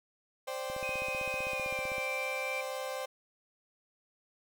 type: chord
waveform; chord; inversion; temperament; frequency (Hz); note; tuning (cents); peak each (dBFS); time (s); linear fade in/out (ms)
35% pulse; C suspended second; none; equal; 523.3 / 587.3 / 784; C5 / D5 / G5; 0 / 0 / 0; -36 / -40 / -41; 0.47-3.06; 10
type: click train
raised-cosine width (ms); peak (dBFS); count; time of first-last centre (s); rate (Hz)
3; -34; 21; 0.7-1.982; 15.6
type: tone with pitch glide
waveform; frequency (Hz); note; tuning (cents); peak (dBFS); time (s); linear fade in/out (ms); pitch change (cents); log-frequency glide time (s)
sine; 2505 to 2351; D#7 to D7; +11 to +1; -35; 0.83-2.61; 2; -110; 1.47-1.81
effects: none